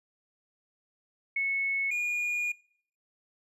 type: tone pair in turn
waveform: sine / triangle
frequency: 2200 / 2436 Hz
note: C#7 / D#7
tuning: -14 / -37 cents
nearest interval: major second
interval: 177 cents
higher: second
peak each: -26 dBFS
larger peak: neither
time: 1.36-1.91 / 1.91-2.52 s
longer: second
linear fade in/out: 5 ms
effects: noise-tail reverb RT60 0.6 s tail -22 dB re dry + resampled to 32000 Hz

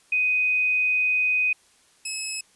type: tone pair in turn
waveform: sine / 10% pulse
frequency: 2500 / 2581 Hz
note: D#7 / E7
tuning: +8 / -37 cents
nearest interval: minor second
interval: 55 cents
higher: second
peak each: -19 dBFS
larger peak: neither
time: 0.12-1.53 / 2.05-2.41 s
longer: first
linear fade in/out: 5 ms
effects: white hiss -59 dBFS RMS until 2.55 s + resampled to 24000 Hz

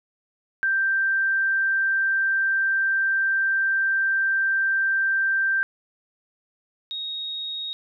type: tone pair in turn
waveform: sine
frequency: 1570 / 3755 Hz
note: G6 / A#7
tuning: +2 / +12 cents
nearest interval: octave + minor third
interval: 1510 cents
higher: second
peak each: -19 / -28 dBFS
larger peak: first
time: 0.63-5.63 / 6.91-7.73 s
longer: first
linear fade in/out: 0 ms
effects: none

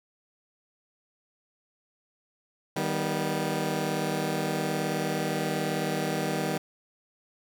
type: chord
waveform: 15% pulse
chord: Eb augmented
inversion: none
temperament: just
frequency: 155.56 / 194.45 / 243.1 Hz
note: Eb3 / G3 / B3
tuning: 0 / -14 / -27 cents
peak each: -24 / -25 / -28 dBFS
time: 2.76-6.58 s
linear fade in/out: 5 ms
effects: none

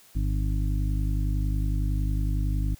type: harmonic tone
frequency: 50.9 Hz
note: G#1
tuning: 34 cents flat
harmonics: 1 / 2 / 3 / 5 / 6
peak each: -24 / -30 / -34 / -38 / -40 dBFS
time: 0.15-2.75 s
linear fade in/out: 10 ms
effects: white hiss -55 dBFS RMS until 2.79 s

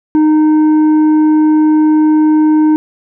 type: tone with tanh clipping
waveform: sine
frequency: 308.3 Hz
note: D#4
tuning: 16 cents flat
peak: -7 dBFS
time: 0.15-2.76 s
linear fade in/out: 0 ms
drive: 6 dB
effects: none

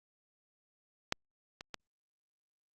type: clicks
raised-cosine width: 0.2 ms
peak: -12 / -27 / -22 dBFS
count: 3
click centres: 1.124 / 1.609 / 1.743 s
effects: Opus 48 kbps

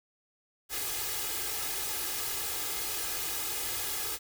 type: noise with comb filter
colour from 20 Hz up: white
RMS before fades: -34 dBFS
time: 0.69-4.19 s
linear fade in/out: 50 ms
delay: 2.4 ms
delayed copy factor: +0.9
effects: none

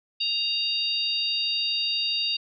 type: harmonic tone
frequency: 932.3 Hz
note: A#5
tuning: in tune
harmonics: 3 / 4 / 5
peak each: -28 / -28 / -28 dBFS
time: 0.2-2.37 s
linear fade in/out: 10 ms
effects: none

